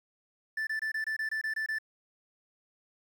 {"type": "tone bursts", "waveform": "triangle", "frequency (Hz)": 1760, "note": "A6", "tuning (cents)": 0, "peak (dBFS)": -28, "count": 10, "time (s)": [0.57, 1.786], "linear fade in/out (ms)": 5, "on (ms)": 100, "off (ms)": 24, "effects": ["10-bit"]}